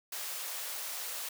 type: high-pass noise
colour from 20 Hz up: white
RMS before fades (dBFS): -39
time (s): 0.12-1.29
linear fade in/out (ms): 5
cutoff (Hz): 480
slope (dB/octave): 24
effects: none